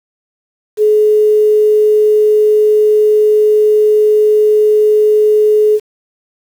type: tone with quantisation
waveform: sine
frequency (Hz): 425.3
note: G#4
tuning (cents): +41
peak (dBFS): -6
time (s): 0.77-5.8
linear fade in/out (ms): 50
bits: 6
effects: none